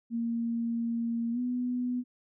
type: tone with pitch glide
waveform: sine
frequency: 232.3 to 247.5 Hz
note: A#3 to B3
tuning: -6 to +4 cents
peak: -28 dBFS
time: 0.1-2.04 s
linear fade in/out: 50 ms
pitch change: +110 cents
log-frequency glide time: 1.32-1.39 s
effects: none